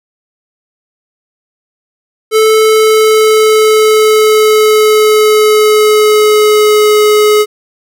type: tone with pitch glide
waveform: square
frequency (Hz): 437 to 422.6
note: A4 to G#4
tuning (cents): -12 to +30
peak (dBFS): -5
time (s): 2.31-7.46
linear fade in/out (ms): 50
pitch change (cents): -58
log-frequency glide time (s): 2.51-7.02
effects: none